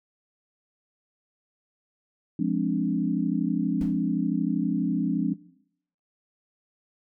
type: chord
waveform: sine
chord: D half-diminished seventh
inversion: first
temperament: equal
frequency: 174.61 / 207.7 / 261.6 / 293.7 Hz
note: F3 / Ab3 / C4 / D4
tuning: 0 / 0 / 0 / 0 cents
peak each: -28 dBFS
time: 2.39-5.34 s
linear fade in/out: 5 ms
type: noise with exponential decay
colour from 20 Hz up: brown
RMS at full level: -34 dBFS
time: 3.81-4.04 s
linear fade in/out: 0 ms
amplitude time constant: 48 ms
effects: noise-tail reverb RT60 0.7 s tail -19 dB re dry